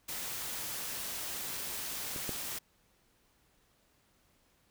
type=noise; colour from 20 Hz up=white; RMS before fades=-39 dBFS; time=0.08-2.59 s; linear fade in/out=10 ms
type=clicks; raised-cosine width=2 ms; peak=-29 / -23 dBFS; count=2; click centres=2.162 / 2.293 s
effects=pink hiss -70 dBFS RMS until 4.7 s